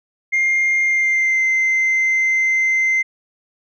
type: tone with pitch glide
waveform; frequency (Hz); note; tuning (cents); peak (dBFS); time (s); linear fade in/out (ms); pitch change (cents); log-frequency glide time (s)
sine; 2116 to 2076; C7 to C7; +19 to -14; -12; 0.32-3.03; 20; -33; 0.83-1.44
effects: tanh soft clip ceiling -12 dBFS